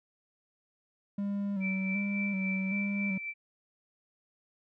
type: tone with vibrato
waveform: triangle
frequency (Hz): 196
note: G3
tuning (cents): 0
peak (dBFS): -28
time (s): 1.18-3.18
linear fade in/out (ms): 5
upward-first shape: square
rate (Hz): 1.3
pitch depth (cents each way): 44
type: tone with tremolo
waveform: sine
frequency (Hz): 2332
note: D7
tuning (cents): -13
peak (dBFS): -32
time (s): 1.6-3.34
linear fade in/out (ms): 50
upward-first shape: sine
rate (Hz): 3.6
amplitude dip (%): 50
effects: none